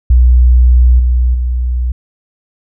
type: tone with level steps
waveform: sine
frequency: 61.5 Hz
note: B1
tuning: 7 cents flat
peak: -3 / -7 / -11 dBFS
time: 0.1-1.92 s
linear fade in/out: 5 ms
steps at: 0.99 / 1.34 s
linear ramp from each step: 5 ms
effects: none